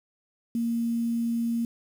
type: tone with quantisation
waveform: sine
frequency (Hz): 232.6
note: A#3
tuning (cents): -4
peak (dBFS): -24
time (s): 0.55-1.65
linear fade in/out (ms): 2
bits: 8
effects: none